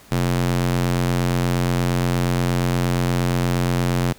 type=tone with high-pass filter; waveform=square; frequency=44.25 Hz; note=F1; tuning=23 cents sharp; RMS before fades=-20 dBFS; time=0.11-4.13 s; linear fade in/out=10 ms; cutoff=120 Hz; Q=1.2; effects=pink hiss -48 dBFS RMS until 4.18 s